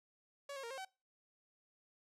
sawtooth tone with pitch steps, 563 / 542 / 465.4 / 535 / 763 Hz, C#5 / C#5 / A#4 / C5 / G5, +27 / -39 / -3 / +38 / -47 cents, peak -40 dBFS, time 0.49-0.85 s, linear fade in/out 5 ms, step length 72 ms, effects noise-tail reverb RT60 0.3 s tail -23 dB re dry + low-pass 10000 Hz 12 dB/octave

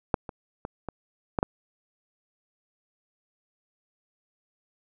clicks, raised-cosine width 1 ms, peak -7 / -22 / -19 / -19 / -10 / -8 dBFS, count 6, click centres 0.142 / 0.292 / 0.651 / 0.887 / 1.388 / 1.429 s, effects none

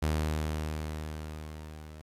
sawtooth tone with level ramp, 77.2 Hz, D#2, 13 cents flat, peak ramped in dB -22 to -41 dBFS, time 0.02-2.02 s, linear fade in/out 10 ms, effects resampled to 32000 Hz + 10-bit

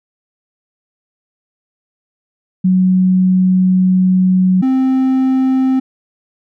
sine / triangle tone pair in turn, 185.2 / 261.9 Hz, F#3 / C4, +2 / +2 cents, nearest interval tritone, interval 600 cents, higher second, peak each -8 dBFS, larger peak neither, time 2.64-4.62 / 4.62-5.8 s, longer first, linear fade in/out 10 ms, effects none

